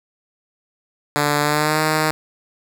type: tone with pitch glide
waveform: 5% pulse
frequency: 146.83 to 155.47 Hz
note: D3 to D#3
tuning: 0 to -1 cents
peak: -5 dBFS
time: 1.16-2.11 s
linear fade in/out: 0 ms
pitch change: +99 cents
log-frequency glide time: 1.4-1.8 s
effects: none